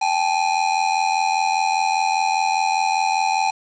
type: ring-modulated tone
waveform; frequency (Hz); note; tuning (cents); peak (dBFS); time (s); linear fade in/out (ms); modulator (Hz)
square; 823; G#5; -16; -15; 0.01-3.51; 10; 42.5
effects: resampled to 16000 Hz + 7-bit